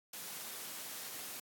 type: noise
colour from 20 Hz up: white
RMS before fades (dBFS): -45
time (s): 0.13-1.4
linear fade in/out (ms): 5
effects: high-pass 150 Hz 12 dB/octave + AAC 64 kbps